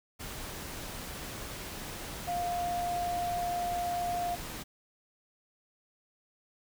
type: tone in noise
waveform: sine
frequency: 703 Hz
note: F5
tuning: 11 cents sharp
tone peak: -30 dBFS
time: 2.27-4.36 s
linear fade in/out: 20 ms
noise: pink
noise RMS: -41 dBFS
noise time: 0.19-4.64 s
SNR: +8 dB
effects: none